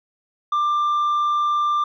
sine tone with tanh clipping, 1187 Hz, D6, 18 cents sharp, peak -18 dBFS, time 0.52-1.84 s, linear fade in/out 5 ms, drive 3 dB, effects none

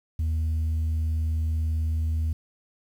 sine tone, 79.6 Hz, D#2, 40 cents sharp, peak -20 dBFS, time 0.19-2.33 s, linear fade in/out 5 ms, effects tanh soft clip ceiling -22 dBFS + 9-bit

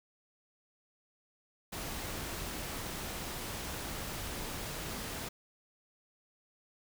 pink noise, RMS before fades -40 dBFS, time 1.72-5.29 s, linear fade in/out 10 ms, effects none

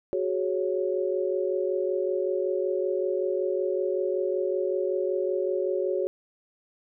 sine chord, F# suspended second, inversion none, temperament equal, 370 / 415.3 / 554.4 Hz, F#4 / G#4 / C#5, 0 / 0 / 0 cents, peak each -27 / -30 / -29 dBFS, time 0.13-6.07 s, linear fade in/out 0 ms, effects none

